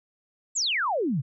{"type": "exponential sweep", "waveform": "sine", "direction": "down", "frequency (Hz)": [7900, 118.5], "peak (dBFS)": -23, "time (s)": [0.55, 1.22], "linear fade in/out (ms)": 20, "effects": []}